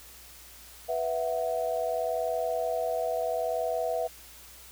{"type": "chord", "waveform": "sine", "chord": "B suspended fourth", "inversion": "none", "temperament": "equal", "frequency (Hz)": [493.9, 659.3, 740], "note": ["B4", "E5", "F#5"], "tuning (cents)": [0, 0, 0], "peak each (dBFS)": [-32, -29, -34], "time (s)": [0.88, 4.08], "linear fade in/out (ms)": 20, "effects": ["added 60 Hz sine -56 dBFS peak until 4.71 s", "white hiss -50 dBFS RMS until 4.71 s"]}